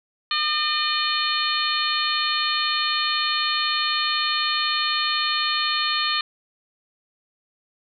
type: harmonic tone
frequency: 606 Hz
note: D#5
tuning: 46 cents flat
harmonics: 2 / 3 / 4 / 5 / 6 / 7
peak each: -26 / -29 / -30 / -28 / -28 / -26 dBFS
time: 0.31-6.21 s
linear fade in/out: 2 ms
effects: none